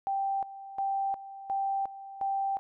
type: tone with tremolo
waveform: sine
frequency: 784 Hz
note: G5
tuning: in tune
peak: -27 dBFS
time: 0.07-2.59 s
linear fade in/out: 0 ms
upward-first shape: square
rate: 1.4 Hz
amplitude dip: 80%
effects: none